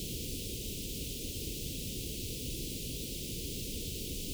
pink band-stop noise, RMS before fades -39 dBFS, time 0-4.33 s, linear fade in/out 0 ms, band 480 to 2700 Hz, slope 48 dB/octave, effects none

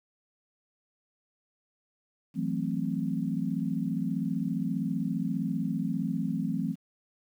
sine chord, F# half-diminished seventh, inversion third, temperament equal, 164.81 / 185 / 220 / 261.6 Hz, E3 / F#3 / A3 / C4, 0 / 0 / 0 / 0 cents, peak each -33 dBFS, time 2.34-6.76 s, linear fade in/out 50 ms, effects 10-bit

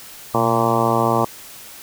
harmonic tone with a mistuned harmonic, 115.1 Hz, A#2, 22 cents flat, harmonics 1 / 2 / 3 / 4 / 5 / 6 / 7 / 8 / 9 / 10, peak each -24 / -24 / -24 / -24 / -24 / -24 / -24 / -24 / -24 / -24 dBFS, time 0.34-1.25 s, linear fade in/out 5 ms, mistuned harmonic 1, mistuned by +95 cents, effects white hiss -39 dBFS RMS until 1.82 s

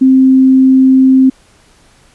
sine tone, 262.6 Hz, C4, 6 cents sharp, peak -3 dBFS, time 0.01-1.3 s, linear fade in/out 10 ms, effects pink hiss -47 dBFS RMS until 2.14 s + resampled to 24000 Hz

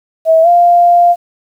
sine tone with pitch glide, 647 to 697.5 Hz, E5 to F5, -32 to -2 cents, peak -4 dBFS, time 0.25-1.16 s, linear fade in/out 50 ms, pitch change +130 cents, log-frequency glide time 0.42-0.48 s, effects 7-bit

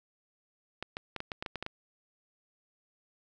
clicks, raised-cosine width 0.3 ms, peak -20 dBFS, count 10, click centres 0.826 / 0.969 / 1.163 / 1.204 / 1.318 / 1.425 / 1.462 / 1.557 / 1.626 / 1.664 s, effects none

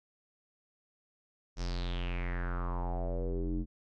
square tone with low-pass filter sweep, 44 Hz, F1, 14 cents sharp, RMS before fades -34 dBFS, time 1.56-3.66 s, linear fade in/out 50 ms, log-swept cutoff 5900 to 260 Hz, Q 5.2, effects none

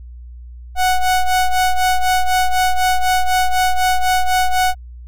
square ring-modulated tone, 370 Hz, F#4, in tune, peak -10 dBFS, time 0.75-4.75 s, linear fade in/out 50 ms, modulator 368 Hz, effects added 60 Hz sine -32 dBFS peak until 5.07 s

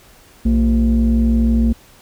sine tone pair together, 60.77 / 228.3 Hz, B1 / A#3, -27 / -36 cents, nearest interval octave + major seventh, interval 2291 cents, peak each -12 dBFS, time 0.45-1.73 s, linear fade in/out 10 ms, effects tanh soft clip ceiling -8 dBFS + pink hiss -47 dBFS RMS until 2.01 s

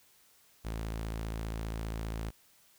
sawtooth tone, 55 Hz, A1, in tune, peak -31 dBFS, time 0.64-2.31 s, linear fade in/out 20 ms, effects white hiss -64 dBFS RMS until 2.78 s

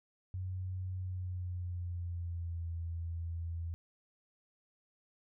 sine tone with pitch glide, 92.5 to 83.85 Hz, F#2 to E2, 0 to +30 cents, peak -36 dBFS, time 0.34-3.74 s, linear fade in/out 0 ms, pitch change -170 cents, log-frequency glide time 0.99-2.68 s, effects none

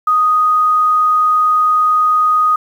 sine tone, 1244.5 Hz, D#6, in tune, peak -9 dBFS, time 0.07-2.56 s, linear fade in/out 5 ms, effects 7-bit

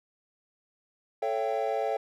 triangle chord, A dominant seventh, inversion none, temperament equal with one note detuned, 440 / 554.4 / 675.8 / 784 Hz, A4 / C#5 / E5 / G5, 0 / 0 / +43 / 0 cents, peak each -30 dBFS, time 1.22-1.97 s, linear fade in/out 5 ms, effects tanh soft clip ceiling -15 dBFS

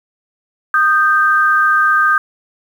sine tone pair together, 1233.2 / 1568 Hz, D#6 / G6, -16 / 0 cents, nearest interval major third, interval 416 cents, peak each -12 dBFS, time 0.74-2.18 s, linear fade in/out 2 ms, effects 7-bit

